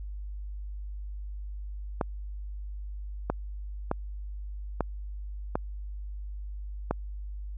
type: clicks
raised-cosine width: 1 ms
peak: -12 dBFS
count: 6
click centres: 2.012 / 3.3 / 3.914 / 4.807 / 5.555 / 6.91 s
effects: added 50 Hz sine -35 dBFS peak until 7.57 s